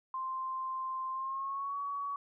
sine tone with pitch glide, 1046.5 to 1128.1 Hz, C6 to C#6, 0 to +30 cents, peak -34 dBFS, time 0.14-2.16 s, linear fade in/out 2 ms, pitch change +130 cents, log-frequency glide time 1.11-1.77 s, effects none

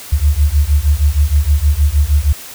sine beating tone pair, 69.9 / 76.3 Hz, C#2 / D#2, +15 / -33 cents, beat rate 6.4 Hz, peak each -12 dBFS, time 0.12-2.33 s, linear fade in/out 10 ms, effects white hiss -32 dBFS RMS until 2.54 s

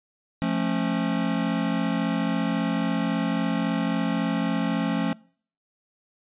square chord, F augmented, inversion none, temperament just, 174.61 / 218.3 / 272.8 Hz, F3 / A3 / C#4, 0 / -13 / -28 cents, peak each -28 dBFS, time 0.42-5.13 s, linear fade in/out 0 ms, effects noise-tail reverb RT60 0.5 s tail -24 dB re dry + resampled to 8000 Hz

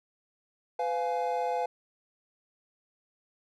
triangle chord, F diminished, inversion second, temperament just, 502.9 / 698.5 / 838.1 Hz, Cb5 / F5 / Ab5, +31 / 0 / +16 cents, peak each -30 dBFS, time 0.79-1.66 s, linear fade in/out 5 ms, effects none

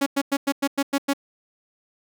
sawtooth tone bursts, 278.6 Hz, C#4, 9 cents sharp, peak -15 dBFS, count 8, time 0.01-1.135 s, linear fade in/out 10 ms, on 54 ms, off 99 ms, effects none

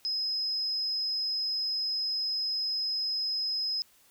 sine tone, 5090 Hz, D#8, 39 cents sharp, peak -28 dBFS, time 0.05-3.82 s, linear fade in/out 0 ms, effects white hiss -62 dBFS RMS until 4.1 s

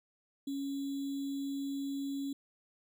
sine tone with sample-and-hold, 277.2 Hz, C#4, in tune, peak -34 dBFS, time 0.47-2.33 s, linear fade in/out 5 ms, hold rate 3675 Hz, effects none

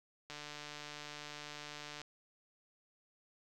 click train, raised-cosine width 0.2 ms, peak -29 dBFS, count 255, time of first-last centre 0.3-2.016 s, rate 148 Hz, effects none

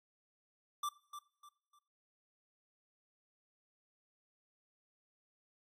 square tone with echo, 1174.7 Hz, D6, in tune, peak -36 dBFS, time 0.83-0.89 s, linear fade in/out 5 ms, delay 300 ms, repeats 3, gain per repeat -10 dB, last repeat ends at 1.79 s, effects noise-tail reverb RT60 0.7 s tail -21 dB re dry + AAC 64 kbps

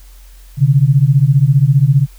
sine beating tone pair, 130.81 / 145.81 Hz, C3 / D3, 0 / -12 cents, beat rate 15 Hz, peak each -10 dBFS, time 0.57-2.07 s, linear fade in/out 50 ms, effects added 44 Hz sine -36 dBFS peak until 2.18 s + white hiss -48 dBFS RMS until 2.18 s

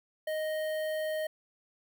square tone with notch filter, 622.3 Hz, D#5, in tune, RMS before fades -33 dBFS, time 0.27-1.27 s, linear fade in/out 5 ms, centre 6200 Hz, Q 0.74, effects none

